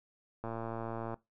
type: click train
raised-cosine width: 1 ms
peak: -25 dBFS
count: 81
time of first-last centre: 0.44-1.142 s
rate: 114 Hz
effects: noise-tail reverb RT60 0.2 s tail -20 dB re dry